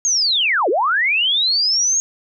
sine linear two-way sweep, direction down then up, 6630 to 323.1 to 6630 Hz, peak -14 dBFS, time 0.05-2 s, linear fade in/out 0 ms, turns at 0.69 s, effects none

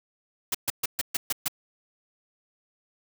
white noise bursts, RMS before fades -26 dBFS, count 7, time 0.52-1.482 s, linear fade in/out 5 ms, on 26 ms, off 130 ms, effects none

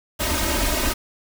pink noise with comb filter, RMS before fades -22 dBFS, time 0.19-0.94 s, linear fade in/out 20 ms, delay 3.2 ms, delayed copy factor +0.95, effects none

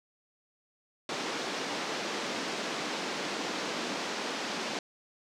pink band-pass noise, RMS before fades -35 dBFS, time 1.09-4.79 s, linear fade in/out 2 ms, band 220 to 6100 Hz, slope 24 dB/octave, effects none

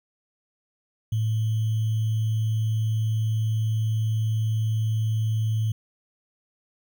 sine tone with sample-and-hold, 110 Hz, A2, in tune, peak -21 dBFS, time 1.12-5.72 s, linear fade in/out 5 ms, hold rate 3150 Hz, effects none

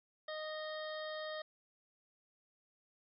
harmonic tone with a mistuned harmonic, 619 Hz, D#5, 9 cents flat, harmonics 1 / 2 / 3 / 5 / 6 / 7 / 8, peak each -42 / -49 / -48 / -55 / -53 / -55 / -62 dBFS, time 0.28-1.42 s, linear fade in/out 5 ms, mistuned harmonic 5, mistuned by +54 cents, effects none

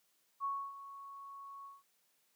sine tone with ADSR envelope, 1108.7 Hz, C#6, in tune, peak -33 dBFS, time 0.4-1.83 s, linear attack 44 ms, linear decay 280 ms, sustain -14 dB, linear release 180 ms, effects white hiss -75 dBFS RMS until 2.35 s + high-pass 150 Hz 12 dB/octave

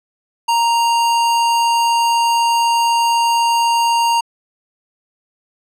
square tone, 932 Hz, A#5, 1 cent flat, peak -13 dBFS, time 0.48-4.21 s, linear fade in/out 10 ms, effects low-pass 10000 Hz 12 dB/octave

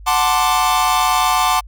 45% pulse chord, D dominant seventh, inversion first, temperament equal, 740 / 880 / 1046.5 / 1174.7 Hz, F#5 / A5 / C6 / D6, 0 / 0 / 0 / 0 cents, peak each -19 dBFS, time 0.06-1.61 s, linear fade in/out 20 ms, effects added 50 Hz sine -34 dBFS peak until 1.67 s

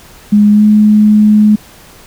sine tone with pitch glide, 207.7 to 211.6 Hz, G#3 to G#3, 0 to +33 cents, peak -3 dBFS, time 0.32-1.56 s, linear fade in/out 10 ms, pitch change +33 cents, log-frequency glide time 0.51-0.63 s, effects pink hiss -38 dBFS RMS until 2.06 s

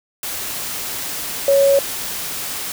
sine tone in noise, 554.4 Hz, C#5, in tune, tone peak -10 dBFS, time 1.48-1.79 s, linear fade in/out 2 ms, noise white, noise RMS -26 dBFS, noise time 0.23-2.72 s, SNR +13 dB, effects none

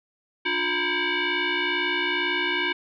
sine tone with frequency modulation, 354.6 Hz, F4, 26 cents sharp, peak -22 dBFS, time 0.45-2.73 s, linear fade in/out 10 ms, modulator 647 Hz, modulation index 4.4, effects none

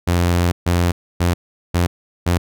sawtooth tone bursts at uneven times, 87.31 Hz, F2, in tune, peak -10 dBFS, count 5, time 0.07-0.52 / 0.66-0.92 / 1.2-1.34 / 1.74-1.87 / 2.26-2.38 s, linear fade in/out 10 ms, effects none

